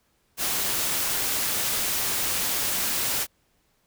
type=noise; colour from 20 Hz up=white; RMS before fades=-26 dBFS; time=0.37-3.27 s; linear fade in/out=50 ms; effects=pink hiss -68 dBFS RMS until 3.86 s